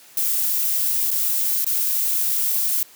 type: noise with dropouts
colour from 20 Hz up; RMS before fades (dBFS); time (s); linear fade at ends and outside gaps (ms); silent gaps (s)
violet; -21; 0.17-2.83; 2; 1.107-1.113 / 1.646-1.665
effects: white hiss -48 dBFS RMS until 2.95 s + high-pass 150 Hz 12 dB/octave